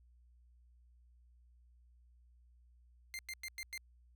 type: tone bursts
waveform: sawtooth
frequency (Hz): 2093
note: C7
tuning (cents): 0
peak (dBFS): -38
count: 5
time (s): 3.14-3.777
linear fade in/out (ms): 0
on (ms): 49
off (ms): 98
effects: added 60 Hz sine -62 dBFS peak until 4.15 s